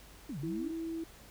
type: exponential two-way sweep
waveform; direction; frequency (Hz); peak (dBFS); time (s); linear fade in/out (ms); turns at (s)
sine; down then up; 329.1 to 130 to 329.1; -37; 0.29-0.71; 5; 0.39
type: tone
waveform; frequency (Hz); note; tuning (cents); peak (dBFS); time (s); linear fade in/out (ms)
sine; 327.7; E4; -10; -35; 0.43-1.04; 5
effects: added 50 Hz sine -58 dBFS peak until 1.3 s + pink hiss -56 dBFS RMS until 1.3 s